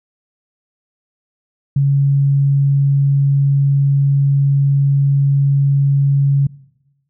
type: tone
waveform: sine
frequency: 139.5 Hz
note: C#3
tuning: 11 cents sharp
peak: -10 dBFS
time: 1.76-6.47 s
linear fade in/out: 5 ms
effects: noise-tail reverb RT60 1.0 s tail -22 dB re dry